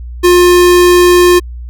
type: tone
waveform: square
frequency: 355 Hz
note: F4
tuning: 28 cents sharp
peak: -4 dBFS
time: 0.23-1.4 s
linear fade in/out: 20 ms
effects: added 60 Hz sine -22 dBFS peak until 1.69 s